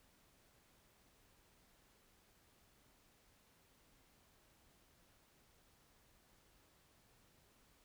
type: silence
effects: pink hiss -71 dBFS RMS until 7.84 s